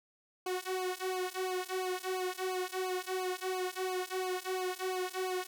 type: tone with flanger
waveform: sawtooth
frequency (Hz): 370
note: F#4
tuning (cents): 0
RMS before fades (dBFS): -36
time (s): 0.46-5.47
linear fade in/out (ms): 5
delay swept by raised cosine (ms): 0.54 to 2.74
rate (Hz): 2.9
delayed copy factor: -0.95
effects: none